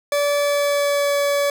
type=tone with pitch glide; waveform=40% pulse; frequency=577 to 570 Hz; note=D5 to C#5; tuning=-31 to +48 cents; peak=-16 dBFS; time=0.12-1.5 s; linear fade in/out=2 ms; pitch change=-21 cents; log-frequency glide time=0.37-1.15 s; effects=none